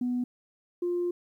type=tone pair in turn; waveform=sine; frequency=246.9 / 351.6 Hz; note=B3 / F4; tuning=0 / +12 cents; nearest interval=tritone; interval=612 cents; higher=second; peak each=-25 dBFS; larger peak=neither; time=0.01-0.24 / 0.82-1.11 s; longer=second; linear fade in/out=5 ms; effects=tanh soft clip ceiling -22 dBFS + 11-bit